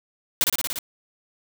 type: noise with echo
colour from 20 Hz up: white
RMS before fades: -19 dBFS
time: 0.41-0.44 s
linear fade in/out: 0 ms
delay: 58 ms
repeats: 6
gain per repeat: -2 dB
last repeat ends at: 0.788 s
effects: none